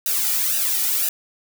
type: noise with flanger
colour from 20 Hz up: blue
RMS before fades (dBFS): -21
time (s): 0.06-1.09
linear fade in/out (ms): 2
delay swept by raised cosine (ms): 0.91 to 1.9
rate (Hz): 2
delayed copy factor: -0.85
effects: none